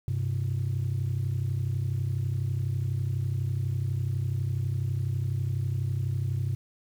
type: tone pair together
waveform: sine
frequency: 97.93 / 130 Hz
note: G2 / C3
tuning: -1 / -11 cents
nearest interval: perfect fourth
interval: 490 cents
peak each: -27 dBFS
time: 0.08-6.55 s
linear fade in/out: 0 ms
effects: tanh soft clip ceiling -22 dBFS + 9-bit